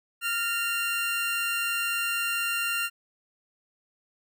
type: tone cluster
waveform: square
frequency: 1394 / 1835 / 2773 Hz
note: F6 / A#6 / F7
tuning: -4 / -28 / -13 cents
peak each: -31 / -38 / -29 dBFS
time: 0.21-2.9 s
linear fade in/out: 50 ms
effects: none